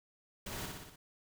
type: noise with echo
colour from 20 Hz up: pink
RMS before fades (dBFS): -43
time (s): 0.46-0.66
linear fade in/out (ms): 5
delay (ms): 60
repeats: 5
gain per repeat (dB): -3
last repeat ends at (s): 0.96
effects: none